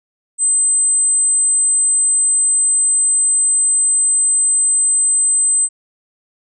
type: tone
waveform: sine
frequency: 8150 Hz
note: C9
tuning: 47 cents flat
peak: -11 dBFS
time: 0.38-5.69 s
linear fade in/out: 50 ms
effects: none